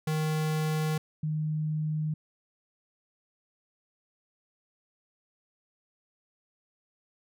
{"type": "tone pair in turn", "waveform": ["square", "sine"], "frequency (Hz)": [155.56, 154.22], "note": ["D#3", "D#3"], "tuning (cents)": [0, -15], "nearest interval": "unison", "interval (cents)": 15, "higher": "first", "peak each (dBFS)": -27, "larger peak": "neither", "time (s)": [[0.07, 0.98], [1.23, 2.14]], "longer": "neither", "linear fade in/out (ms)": 5, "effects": []}